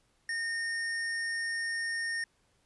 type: tone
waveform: square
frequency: 1835 Hz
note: A#6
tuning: 28 cents flat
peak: -32 dBFS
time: 0.29-2.24 s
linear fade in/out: 2 ms
effects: pink hiss -71 dBFS RMS until 2.65 s + resampled to 24000 Hz